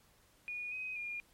sine tone with pitch steps, 2450 / 2515 / 2418 Hz, D#7 / D#7 / D7, -27 / +18 / +50 cents, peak -38 dBFS, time 0.48-1.2 s, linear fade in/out 0 ms, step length 240 ms, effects pink hiss -67 dBFS RMS until 1.33 s + MP3 64 kbps

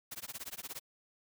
white noise with tremolo, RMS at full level -41 dBFS, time 0.11-0.8 s, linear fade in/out 10 ms, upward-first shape sine, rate 17 Hz, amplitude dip 100%, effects none

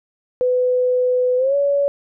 sine tone with pitch glide, 501 to 565.6 Hz, B4 to C#5, +25 to +35 cents, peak -14 dBFS, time 0.41-1.88 s, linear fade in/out 0 ms, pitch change +210 cents, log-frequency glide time 1.37-1.55 s, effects none

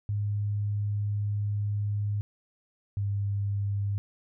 sine tone pair in turn, 103.1 / 100.69 Hz, G#2 / G2, -12 / +47 cents, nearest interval unison, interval 41 cents, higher first, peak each -26 dBFS, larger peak neither, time 0.09-2.21 / 2.97-3.98 s, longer first, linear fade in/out 0 ms, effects none

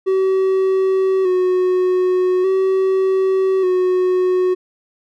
triangle tone with vibrato, 373.7 Hz, F#4, 17 cents sharp, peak -11 dBFS, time 0.06-4.55 s, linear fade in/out 20 ms, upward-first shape square, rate 0.42 Hz, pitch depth 32 cents each way, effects none

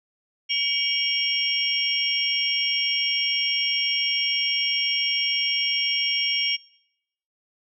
sine tone cluster, 2273 / 2853 / 3228 / 5540 Hz, C#7 / F7 / G#7 / F8, +43 / +36 / -50 / -15 cents, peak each -27 dBFS, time 0.49-6.57 s, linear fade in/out 20 ms, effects noise-tail reverb RT60 0.8 s tail -23 dB re dry

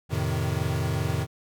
square chord, F dominant seventh, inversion none, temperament equal, 87.31 / 110 / 130.81 / 155.56 Hz, F2 / A2 / C3 / Eb3, 0 / 0 / 0 / 0 cents, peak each -31 dBFS, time 0.09-1.27 s, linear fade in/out 50 ms, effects none

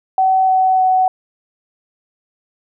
sine tone with pitch steps, 758 / 752.8 / 747.6 Hz, F#5 / F#5 / F#5, +42 / +30 / +18 cents, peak -10 dBFS, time 0.18-1.08 s, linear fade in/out 2 ms, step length 300 ms, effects none

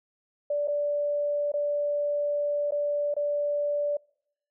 sine tone with dropouts, 583 Hz, D5, 13 cents flat, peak -24 dBFS, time 0.5-3.97 s, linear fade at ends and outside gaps 5 ms, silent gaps 0.675-0.681 / 1.519-1.538 / 2.709-2.72 / 3.141-3.165 s, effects noise-tail reverb RT60 0.7 s tail -26 dB re dry

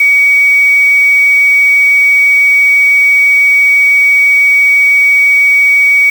sine tone with quantisation, 2257 Hz, C#7, 31 cents sharp, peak -4 dBFS, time 0-6.1 s, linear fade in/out 5 ms, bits 4, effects none

